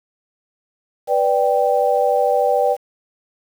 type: chord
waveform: sine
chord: G major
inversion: first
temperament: equal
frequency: 493.9 / 587.3 / 784 Hz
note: B4 / D5 / G5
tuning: 0 / 0 / 0 cents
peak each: -18 dBFS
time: 1.07-2.77 s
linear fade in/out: 50 ms
effects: 7-bit